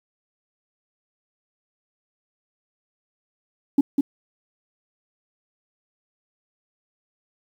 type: tone with echo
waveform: sine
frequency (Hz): 280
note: C#4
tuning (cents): +18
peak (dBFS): -10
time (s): 3.78-3.81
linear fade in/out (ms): 5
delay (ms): 200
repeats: 1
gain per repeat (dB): -4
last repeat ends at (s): 4.01
effects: tanh soft clip ceiling -9 dBFS + 8-bit